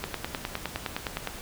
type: click train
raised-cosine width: 0.3 ms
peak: -13 dBFS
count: 13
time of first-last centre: 0.04-1.273 s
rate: 9.73 Hz
effects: pink hiss -41 dBFS RMS until 1.41 s